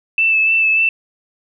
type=tone with vibrato; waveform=sine; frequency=2637 Hz; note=E7; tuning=in tune; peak=-11 dBFS; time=0.18-0.89 s; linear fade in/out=2 ms; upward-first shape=sine; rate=3.4 Hz; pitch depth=21 cents each way; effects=none